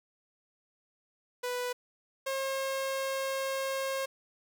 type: tone pair in turn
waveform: sawtooth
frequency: 493.9 / 537.6 Hz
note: B4 / C5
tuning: 0 / +47 cents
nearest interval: minor second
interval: 147 cents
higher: second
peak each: -28 / -27 dBFS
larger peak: second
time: 1.43-1.73 / 2.26-4.06 s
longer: second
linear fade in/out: 10 ms
effects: 10-bit